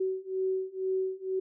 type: beating tone pair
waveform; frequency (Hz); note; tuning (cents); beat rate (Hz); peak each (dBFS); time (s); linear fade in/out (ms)
sine; 376.6 / 378.7; F#4 / F#4; +31 / +40; 2.1; -32 / -31; 0-1.4; 10
effects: none

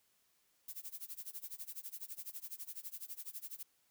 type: noise with tremolo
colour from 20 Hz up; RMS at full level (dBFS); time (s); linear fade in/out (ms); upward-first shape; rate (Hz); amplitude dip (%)
violet; -44; 0.68-3.63; 5; sine; 12; 95
effects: white hiss -75 dBFS RMS until 3.9 s

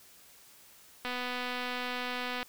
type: click train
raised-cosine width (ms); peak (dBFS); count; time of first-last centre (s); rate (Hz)
0.3; -20; 343; 1.05-2.429; 248
effects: white hiss -57 dBFS RMS until 2.48 s

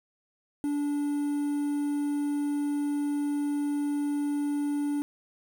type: tone with quantisation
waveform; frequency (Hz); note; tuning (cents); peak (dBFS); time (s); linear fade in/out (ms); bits
triangle; 290; D4; -22; -24; 0.64-5.02; 0; 8
effects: none

